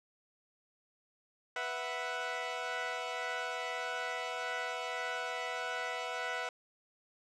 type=chord; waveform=15% pulse; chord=B suspended fourth; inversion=none; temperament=equal; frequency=493.9 / 659.3 / 740 Hz; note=B4 / E5 / F#5; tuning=0 / 0 / 0 cents; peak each=-34 / -34 / -33 dBFS; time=1.56-6.49 s; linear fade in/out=2 ms; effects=low-pass 5000 Hz 12 dB/octave